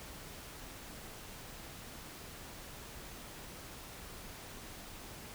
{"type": "silence", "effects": ["pink hiss -49 dBFS RMS until 5.34 s"]}